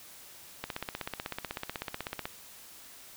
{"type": "click train", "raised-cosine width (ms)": 0.3, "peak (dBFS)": -18, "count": 27, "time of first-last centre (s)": [0.64, 2.255], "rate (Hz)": 16.1, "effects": ["white hiss -51 dBFS RMS until 3.16 s"]}